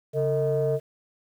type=tone cluster; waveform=sine; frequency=138.5 / 452.3 / 630 Hz; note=C#3 / A4 / D#5; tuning=-1 / +48 / +21 cents; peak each=-26 / -23 / -27 dBFS; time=0.13-0.8 s; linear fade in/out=50 ms; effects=tanh soft clip ceiling -15 dBFS + 9-bit